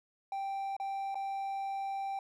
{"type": "tone with dropouts", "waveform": "triangle", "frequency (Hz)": 784, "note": "G5", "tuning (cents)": 0, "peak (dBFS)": -32, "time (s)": [0.32, 2.19], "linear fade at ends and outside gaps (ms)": 2, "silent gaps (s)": [[0.766, 0.799], [1.145, 1.154]], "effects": []}